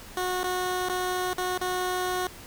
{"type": "tone with dropouts", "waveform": "15% pulse", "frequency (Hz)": 365.2, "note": "F#4", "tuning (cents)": -23, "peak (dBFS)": -20, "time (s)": [0.17, 2.27], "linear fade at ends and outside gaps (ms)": 1, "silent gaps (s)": [[0.433, 0.441], [0.886, 0.896], [1.332, 1.382], [1.577, 1.613]], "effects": ["pink hiss -45 dBFS RMS until 2.46 s"]}